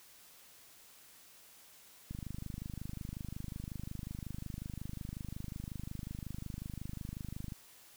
click train, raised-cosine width 5 ms, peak -29 dBFS, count 139, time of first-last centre 2.11-7.522 s, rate 25.5 Hz, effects white hiss -59 dBFS RMS until 7.96 s

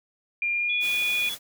sine tone with pitch glide, 2400 to 2452 Hz, D7 to D#7, +37 to -26 cents, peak -23 dBFS, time 0.42-1.29 s, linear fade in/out 2 ms, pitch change +37 cents, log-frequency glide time 0.54-0.85 s
sine tone, 3392 Hz, G#7, 36 cents sharp, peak -30 dBFS, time 0.69-1.35 s, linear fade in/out 10 ms
white noise, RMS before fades -37 dBFS, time 0.8-1.39 s, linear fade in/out 50 ms
effects none

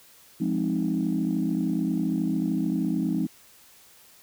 sine chord, F minor seventh, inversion none, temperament equal, 174.61 / 207.7 / 261.6 / 311.1 Hz, F3 / Ab3 / C4 / Eb4, 0 / 0 / 0 / 0 cents, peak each -28 dBFS, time 0.4-3.27 s, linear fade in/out 10 ms, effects tanh soft clip ceiling -15 dBFS + white hiss -54 dBFS RMS until 4.22 s

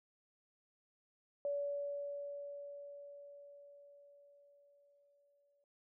sine tone with exponential decay, 571 Hz, D5, 49 cents flat, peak -34 dBFS, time 1.45-5.64 s, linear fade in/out 1 ms, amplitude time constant 910 ms, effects none

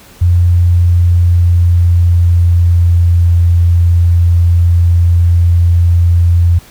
sine tone with pitch glide, 87.6 to 86.1 Hz, F2 to F2, +6 to -24 cents, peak -5 dBFS, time 0.21-6.59 s, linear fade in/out 10 ms, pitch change -30 cents, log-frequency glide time 0.34-3.3 s, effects pink hiss -39 dBFS RMS until 6.7 s

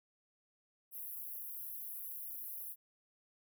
pink high-pass noise, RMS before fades -45 dBFS, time 0.91-2.76 s, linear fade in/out 50 ms, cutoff 11000 Hz, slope 96 dB/octave, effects none

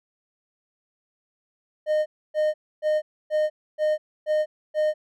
triangle tone bursts, 613 Hz, D#5, 26 cents flat, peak -17 dBFS, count 7, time 1.86-4.94 s, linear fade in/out 50 ms, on 200 ms, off 280 ms, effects none

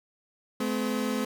30% pulse tone pair together, 214 / 255.1 Hz, A3 / C4, -48 / -44 cents, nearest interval minor third, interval 304 cents, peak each -27 dBFS, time 0.6-1.25 s, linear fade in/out 5 ms, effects none

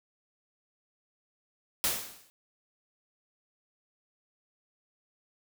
white noise with exponential decay, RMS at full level -25 dBFS, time 1.84-2.3 s, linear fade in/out 0 ms, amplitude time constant 100 ms, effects none

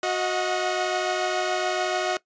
sawtooth tone cluster, 367 / 628 / 727 Hz, F#4 / D#5 / F#5, -14 / +16 / -31 cents, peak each -24 dBFS, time 0.03-2.17 s, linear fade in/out 2 ms, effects noise-tail reverb RT60 0.1 s tail -19 dB re dry + resampled to 16000 Hz

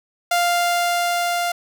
sawtooth tone with level ramp, 698 Hz, F5, 1 cent flat, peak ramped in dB -12 to -16 dBFS, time 0.31-1.52 s, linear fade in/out 5 ms, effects none

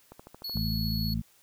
click train, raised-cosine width 1 ms, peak -31 dBFS, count 7, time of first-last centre 0.12-0.571 s, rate 13.3 Hz
square tone, 4376 Hz, C#8, 23 cents flat, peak -34 dBFS, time 0.44-1.14 s, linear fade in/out 5 ms
harmonic tone, 55 Hz, A1, in tune, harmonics 1 / 2 / 3 / 4, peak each -33 / -33 / -33 / -33 dBFS, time 0.54-1.22 s, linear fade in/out 20 ms
effects white hiss -62 dBFS RMS until 1.42 s

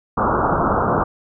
white low-pass noise, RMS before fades -18 dBFS, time 0.17-1.04 s, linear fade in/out 10 ms, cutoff 1400 Hz, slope 96 dB/octave, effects none

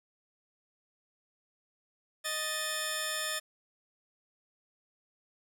10% pulse tone pair together, 622.3 / 1760 Hz, D#5 / A6, 0 / 0 cents, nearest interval octave + tritone, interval 1800 cents, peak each -28 / -25 dBFS, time 2.24-3.4 s, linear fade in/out 20 ms, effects none

